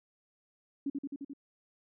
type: tone with echo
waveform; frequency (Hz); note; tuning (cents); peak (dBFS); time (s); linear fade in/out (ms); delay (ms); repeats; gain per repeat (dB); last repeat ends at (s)
sine; 279.8; C#4; +16; -30; 0.86-0.9; 5; 87; 5; -2; 1.335
effects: none